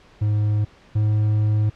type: tone pair in turn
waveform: triangle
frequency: 105.3 / 106.46 Hz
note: G#2 / G#2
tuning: +24 / +43 cents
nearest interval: unison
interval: 19 cents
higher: second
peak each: -15 / -14 dBFS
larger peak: second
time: 0.21-0.65 / 0.95-1.7 s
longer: second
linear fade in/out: 10 ms
effects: pink hiss -51 dBFS RMS until 1.75 s + low-pass 4000 Hz 12 dB/octave